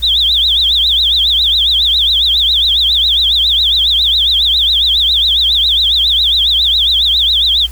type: tone with vibrato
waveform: sine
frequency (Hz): 3528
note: A7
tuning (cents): +4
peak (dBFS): -8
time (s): 0.02-7.67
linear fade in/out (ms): 20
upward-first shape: triangle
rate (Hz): 7.3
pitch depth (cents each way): 240
effects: added 60 Hz sine -24 dBFS peak until 7.71 s + white hiss -38 dBFS RMS until 7.71 s